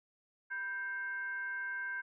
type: tone with frequency modulation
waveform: sine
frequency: 1568 Hz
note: G6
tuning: in tune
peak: -36 dBFS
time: 0.5-2.02 s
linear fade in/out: 20 ms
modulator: 585 Hz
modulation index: 0.4
effects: none